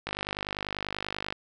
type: click train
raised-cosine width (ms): 0.3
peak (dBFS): -15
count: 64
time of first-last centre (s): 0.07-1.325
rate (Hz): 50.2
effects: none